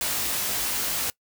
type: noise with comb filter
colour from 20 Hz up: white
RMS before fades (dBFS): -27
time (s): 0.01-1.1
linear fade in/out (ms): 0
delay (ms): 19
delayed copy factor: +0.8
effects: noise-tail reverb RT60 0.1 s tail -23 dB re dry